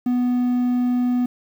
triangle tone, 246.9 Hz, B3, in tune, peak -15 dBFS, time 0.06-1.26 s, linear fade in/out 5 ms, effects 8-bit

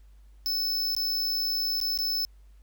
square tone with dropouts, 5260 Hz, E8, 5 cents flat, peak -26 dBFS, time 0.46-2.25 s, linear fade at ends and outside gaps 0 ms, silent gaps 0.95-0.965 / 1.802-1.813 / 1.975-1.988 s, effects added 50 Hz sine -50 dBFS peak until 2.62 s + pink hiss -70 dBFS RMS until 2.62 s

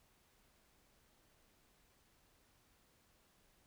silence, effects pink hiss -72 dBFS RMS until 3.66 s

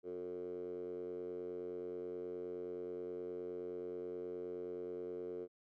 10% pulse tone with band-pass filter, 89.5 Hz, F2, 43 cents sharp, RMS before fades -44 dBFS, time 0.03-5.48 s, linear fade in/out 50 ms, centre 410 Hz, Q 9.9, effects none

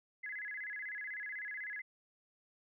sine tone with vibrato, 1853 Hz, A#6, 11 cents flat, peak -40 dBFS, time 0.23-1.82 s, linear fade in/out 10 ms, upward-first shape square, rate 16 Hz, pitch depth 170 cents each way, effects none

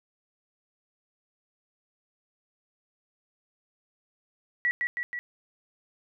sine tone with echo, 1939 Hz, B6, 32 cents flat, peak -22 dBFS, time 4.65-4.71 s, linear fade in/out 0 ms, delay 160 ms, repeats 3, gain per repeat -3 dB, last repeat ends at 5.19 s, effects none

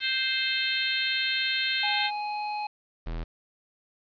harmonic tone, 523.3 Hz, C5, in tune, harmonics 3 / 4 / 5 / 6 / 7 / 8, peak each -32 / -32 / -32 / -32 / -32 / -32 dBFS, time 0-2.11 s, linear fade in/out 50 ms
square tone with pitch glide, 830.6 to 838.3 Hz, G#5 to G#5, 0 to +16 cents, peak -30 dBFS, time 1.83-2.67 s, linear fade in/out 5 ms, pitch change +16 cents, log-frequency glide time 1.94-2.42 s
square tone, 41.2 Hz, E1, in tune, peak -31 dBFS, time 3.06-3.24 s, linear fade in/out 10 ms
effects resampled to 11025 Hz + 9-bit

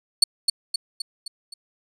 35% pulse tone with echo, 4435 Hz, C#8, in tune, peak -9 dBFS, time 0.22-0.24 s, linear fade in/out 5 ms, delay 260 ms, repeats 5, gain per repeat -5 dB, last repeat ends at 1.54 s, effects resampled to 32000 Hz

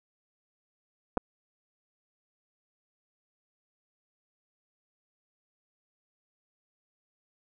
clicks, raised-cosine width 1 ms, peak -14 dBFS, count 2, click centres 1.172 / 1.176 s, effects none

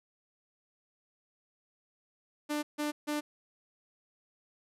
sawtooth tone bursts, 297.3 Hz, D4, 21 cents sharp, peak -27 dBFS, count 3, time 2.49-3.21 s, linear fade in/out 20 ms, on 140 ms, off 150 ms, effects resampled to 32000 Hz

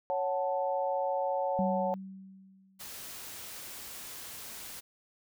sine chord, F# minor, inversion second, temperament equal, 554.4 / 740 / 880 Hz, C#5 / F#5 / A5, 0 / 0 / 0 cents, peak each -31 / -34 / -34 dBFS, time 0.1-1.94 s, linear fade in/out 0 ms
sine tone with exponential decay, 191.5 Hz, G3, 40 cents flat, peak -27 dBFS, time 1.59-2.93 s, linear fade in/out 0 ms, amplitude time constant 290 ms
white noise, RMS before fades -44 dBFS, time 2.79-4.81 s, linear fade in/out 20 ms
effects none

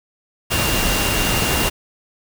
sine tone in noise, 2786 Hz, F7, 5 cents flat, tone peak -25 dBFS, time 0.5-1.7 s, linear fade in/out 20 ms, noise pink, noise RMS -19 dBFS, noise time 0.5-1.7 s, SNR -9 dB, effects none

